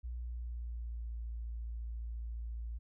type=tone with pitch glide; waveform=sine; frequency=60.1 to 57.22 Hz; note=B1 to A#1; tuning=-46 to -31 cents; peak=-38 dBFS; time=0.03-2.79 s; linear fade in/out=20 ms; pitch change=-85 cents; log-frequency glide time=0.15-1.14 s; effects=none